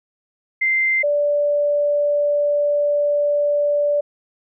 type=tone pair in turn; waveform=sine; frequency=2085 / 583.1 Hz; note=C7 / D5; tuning=-7 / -13 cents; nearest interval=octave + minor seventh; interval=2206 cents; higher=first; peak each=-15 dBFS; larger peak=neither; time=0.61-1.03 / 1.03-4.01 s; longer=second; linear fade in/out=10 ms; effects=none